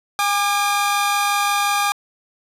sawtooth tone pair together, 815 / 1199.7 Hz, G#5 / D6, -33 / +37 cents, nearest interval perfect fifth, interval 670 cents, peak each -16 dBFS, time 0.19-1.92 s, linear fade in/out 0 ms, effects resampled to 32000 Hz + 7-bit

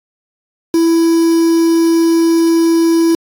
triangle tone with quantisation, 331.6 Hz, E4, 10 cents sharp, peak -6 dBFS, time 0.74-3.15 s, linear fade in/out 2 ms, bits 4, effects AAC 64 kbps

